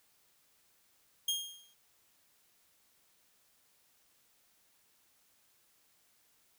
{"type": "tone with exponential decay", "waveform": "sawtooth", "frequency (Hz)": 3236, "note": "G#7", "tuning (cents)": -46, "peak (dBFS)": -25, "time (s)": [1.28, 1.74], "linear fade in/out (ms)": 5, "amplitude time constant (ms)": 100, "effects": ["white hiss -70 dBFS RMS until 6.58 s"]}